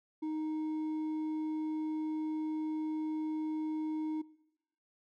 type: tone with hard clipping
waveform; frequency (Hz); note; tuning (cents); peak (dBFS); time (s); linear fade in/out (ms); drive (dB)
sine; 311.1; D#4; 0; -35; 0.22-4.22; 10; 4
effects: noise-tail reverb RT60 0.9 s tail -21 dB re dry